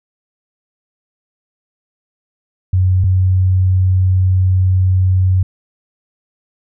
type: tone pair in turn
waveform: sine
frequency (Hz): 92.5 / 92.99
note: F#2 / F#2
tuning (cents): 0 / +9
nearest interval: unison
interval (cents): 9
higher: second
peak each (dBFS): -9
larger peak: neither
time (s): 2.73-3.04 / 3.04-5.43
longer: second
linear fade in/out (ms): 5
effects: none